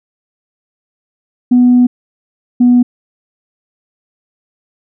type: tone pair in turn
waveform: sine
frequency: 246.9 / 245.2 Hz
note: B3 / B3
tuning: 0 / -12 cents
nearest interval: unison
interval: 12 cents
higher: first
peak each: -3 dBFS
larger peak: neither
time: 1.51-1.87 / 2.6-2.83 s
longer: first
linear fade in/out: 10 ms
effects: tanh soft clip ceiling -1 dBFS